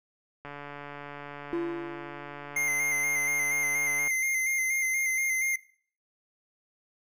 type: click train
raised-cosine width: 0.5 ms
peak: -26 dBFS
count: 523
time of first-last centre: 0.45-4.075 s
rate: 144 Hz
type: tone with exponential decay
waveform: triangle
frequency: 340.5 Hz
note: F4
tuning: 44 cents flat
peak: -24 dBFS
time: 1.53-2.78 s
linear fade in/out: 0 ms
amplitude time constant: 270 ms
type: tone with vibrato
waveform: square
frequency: 2093 Hz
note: C7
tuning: in tune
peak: -26 dBFS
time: 2.56-5.56 s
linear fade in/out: 5 ms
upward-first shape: square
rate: 4.2 Hz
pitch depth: 24 cents each way
effects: noise-tail reverb RT60 0.5 s tail -21 dB re dry